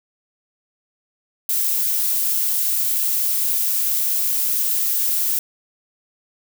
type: noise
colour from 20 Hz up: violet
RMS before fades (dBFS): -20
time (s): 1.49-5.39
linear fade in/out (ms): 2
effects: none